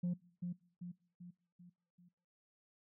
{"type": "tone with echo", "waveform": "sine", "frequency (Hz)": 176.6, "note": "F3", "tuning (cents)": 20, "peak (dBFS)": -31, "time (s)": [0.03, 0.14], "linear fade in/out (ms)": 10, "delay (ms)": 390, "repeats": 5, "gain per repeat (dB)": -6, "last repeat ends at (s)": 2.09, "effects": ["noise-tail reverb RT60 0.7 s tail -25 dB re dry", "tanh soft clip ceiling -32 dBFS"]}